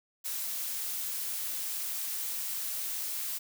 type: noise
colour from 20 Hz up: blue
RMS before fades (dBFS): -35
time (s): 0.24-3.39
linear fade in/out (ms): 20
effects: none